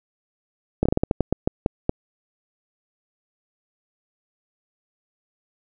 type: slowing click train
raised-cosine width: 2 ms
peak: -5 dBFS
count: 12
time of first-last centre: 0.83-1.894 s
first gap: 25 ms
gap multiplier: 1.25
effects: none